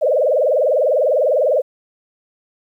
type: tone with vibrato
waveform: sine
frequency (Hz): 560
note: C#5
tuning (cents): +18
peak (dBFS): -12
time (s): 0.01-1.62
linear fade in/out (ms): 20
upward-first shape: triangle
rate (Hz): 20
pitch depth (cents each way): 280
effects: 9-bit